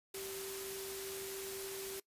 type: tone in noise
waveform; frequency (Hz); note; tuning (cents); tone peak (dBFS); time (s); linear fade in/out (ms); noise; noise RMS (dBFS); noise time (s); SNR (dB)
sine; 388.5; G4; -16; -44; 0.14-2; 5; white; -45; 0.14-2; -2
effects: noise-tail reverb RT60 0.1 s tail -21 dB re dry + resampled to 32000 Hz